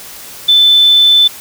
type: tone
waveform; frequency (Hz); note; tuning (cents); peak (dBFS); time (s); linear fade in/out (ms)
sine; 3520; A7; 0; -4; 0.48-1.28; 10
effects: white hiss -31 dBFS RMS until 1.4 s

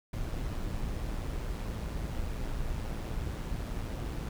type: noise with amplitude modulation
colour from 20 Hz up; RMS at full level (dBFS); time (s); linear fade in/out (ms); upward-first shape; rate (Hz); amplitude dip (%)
brown; -33; 0.13-4.29; 5; sine; 114; 40
effects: none

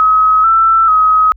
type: tone with pitch steps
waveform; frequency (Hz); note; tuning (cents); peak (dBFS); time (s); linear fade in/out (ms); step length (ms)
sine; 1275 / 1331 / 1268; D#6 / E6 / D#6; +42 / +16 / +32; -6; 0-1.32; 0; 440
effects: added 50 Hz sine -36 dBFS peak until 1.36 s

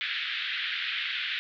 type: band-pass noise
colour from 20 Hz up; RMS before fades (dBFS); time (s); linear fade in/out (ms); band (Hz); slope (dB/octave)
white; -32; 0.01-1.39; 0; 1500 to 3700; 48
effects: none

